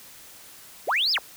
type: linear two-way sweep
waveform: sine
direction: up then down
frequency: 277.2 to 5360 to 277.2 Hz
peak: -19 dBFS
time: 0.87-1.19 s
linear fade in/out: 20 ms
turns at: 1.12 s
effects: tanh soft clip ceiling -17 dBFS + white hiss -47 dBFS RMS until 1.36 s